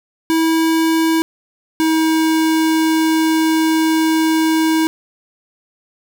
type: tone pair in turn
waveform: square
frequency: 324.3 / 319.5 Hz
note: E4 / D#4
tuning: -28 / +46 cents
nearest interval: unison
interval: 26 cents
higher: first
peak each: -13 dBFS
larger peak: neither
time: 0.3-1.22 / 1.8-4.87 s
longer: second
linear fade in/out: 0 ms
effects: none